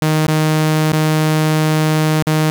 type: tone with dropouts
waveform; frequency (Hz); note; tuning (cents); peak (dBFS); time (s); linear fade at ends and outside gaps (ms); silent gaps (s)
sawtooth; 155.56; D#3; 0; -8; 0.02-2.5; 0; 0.267-0.282 / 0.921-0.931 / 2.225-2.269
effects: none

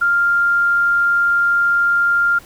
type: tone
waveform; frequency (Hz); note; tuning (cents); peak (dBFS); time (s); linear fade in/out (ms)
sine; 1396.9; F6; 0; -12; 0.01-2.39; 10
effects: pink hiss -44 dBFS RMS until 2.45 s

